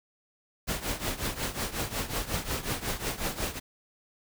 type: noise with tremolo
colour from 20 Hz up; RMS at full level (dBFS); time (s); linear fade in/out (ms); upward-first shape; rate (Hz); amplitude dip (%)
pink; -29; 0.67-3.6; 20; triangle; 5.5; 85
effects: none